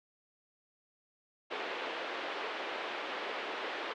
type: band-pass noise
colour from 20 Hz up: pink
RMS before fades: -39 dBFS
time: 1.5-3.94 s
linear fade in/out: 20 ms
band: 370 to 3400 Hz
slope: 24 dB/octave
effects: none